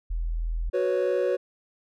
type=tone; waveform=sine; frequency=41.2 Hz; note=E1; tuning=in tune; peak=-25 dBFS; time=0.1-0.7 s; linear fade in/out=10 ms
type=chord; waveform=triangle; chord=F# suspended fourth; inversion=none; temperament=just; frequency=370 / 493.3 / 555 Hz; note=F#4 / B4 / C#5; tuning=0 / -2 / +2 cents; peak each=-24 dBFS; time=0.73-1.37 s; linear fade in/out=20 ms
effects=tanh soft clip ceiling -13 dBFS